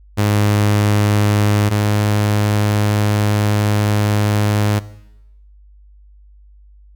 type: tone pair in turn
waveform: sawtooth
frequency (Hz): 103.83 / 104.41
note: G#2 / G#2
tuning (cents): 0 / +10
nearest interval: unison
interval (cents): 10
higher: second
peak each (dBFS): -9 / -10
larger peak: first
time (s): 0.17-1.7 / 1.7-4.8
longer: second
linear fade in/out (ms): 20
effects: noise-tail reverb RT60 0.9 s tail -18 dB re dry + added 50 Hz sine -42 dBFS peak until 6.95 s